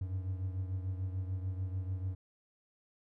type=beating tone pair; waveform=triangle; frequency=92.5 / 99.3 Hz; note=F#2 / G2; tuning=0 / +23 cents; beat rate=6.8 Hz; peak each=-33 / -40 dBFS; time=0.01-2.15 s; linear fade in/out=5 ms; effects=none